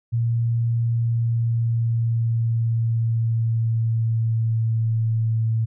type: tone with pitch glide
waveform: sine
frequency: 116.5 to 112.4 Hz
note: A#2 to A2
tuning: -1 to +37 cents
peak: -18 dBFS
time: 0.12-5.66 s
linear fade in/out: 20 ms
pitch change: -62 cents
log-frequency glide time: 0.85-5.14 s
effects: none